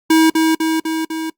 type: tone with echo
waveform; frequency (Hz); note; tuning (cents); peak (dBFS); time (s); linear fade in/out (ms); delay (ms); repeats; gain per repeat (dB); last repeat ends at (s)
square; 320.6; E4; -48; -9; 0.1-0.3; 5; 250; 4; -3; 1.3
effects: noise-tail reverb RT60 0.1 s tail -21 dB re dry + Opus 48 kbps